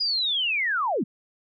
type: linear sweep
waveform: sine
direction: down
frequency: 4961 to 160 Hz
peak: -22 dBFS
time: 0-1.04 s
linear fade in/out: 10 ms
effects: none